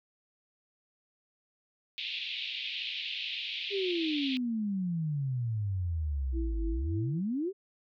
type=band-pass noise; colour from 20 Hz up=white; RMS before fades=-37 dBFS; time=1.98-4.37 s; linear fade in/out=0 ms; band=2400 to 3800 Hz; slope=48 dB/octave
type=exponential two-way sweep; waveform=sine; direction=down then up; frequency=410.2 to 49 to 410.2 Hz; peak=-29 dBFS; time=3.7-7.53 s; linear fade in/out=50 ms; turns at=6.68 s
type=tone with tremolo; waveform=sine; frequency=329.6 Hz; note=E4; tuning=in tune; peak=-33 dBFS; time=6.32-7.22 s; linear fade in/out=50 ms; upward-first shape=triangle; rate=3.4 Hz; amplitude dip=70%
effects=none